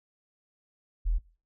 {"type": "tone", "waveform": "sine", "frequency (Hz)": 41.2, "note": "E1", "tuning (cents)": 0, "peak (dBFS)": -23, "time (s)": [1.05, 1.19], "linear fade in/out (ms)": 20, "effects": ["noise-tail reverb RT60 0.4 s tail -21 dB re dry"]}